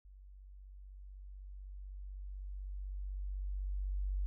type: tone with level ramp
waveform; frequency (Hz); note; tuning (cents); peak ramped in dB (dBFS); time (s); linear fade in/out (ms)
sine; 47.97; G1; -37; -53 to -32; 0.05-4.26; 0
effects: none